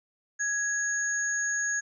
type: tone pair together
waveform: sine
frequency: 1661.2 / 6645 Hz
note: G#6 / G#8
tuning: 0 / 0 cents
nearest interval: 2 octaves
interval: 2400 cents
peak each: -28 / -30 dBFS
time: 0.39-1.81 s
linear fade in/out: 20 ms
effects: none